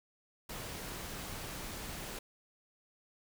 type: noise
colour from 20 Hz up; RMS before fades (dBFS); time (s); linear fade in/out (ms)
pink; -43; 0.49-2.19; 5
effects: none